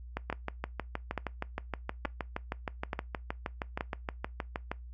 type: two click trains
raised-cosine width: 0.5 ms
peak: -17 / -18 dBFS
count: 5 / 30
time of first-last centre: 0.3-3.809 / 0.17-4.715 s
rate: 1.14 / 6.38 Hz
effects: noise-tail reverb RT60 0.2 s tail -22 dB re dry + added 60 Hz sine -43 dBFS peak until 4.93 s